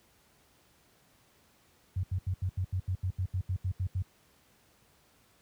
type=tone bursts; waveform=sine; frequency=92.5 Hz; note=F#2; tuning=in tune; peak=-27 dBFS; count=14; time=1.96-4.022 s; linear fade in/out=5 ms; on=73 ms; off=80 ms; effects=pink hiss -65 dBFS RMS until 5.41 s + high-pass 60 Hz 12 dB/octave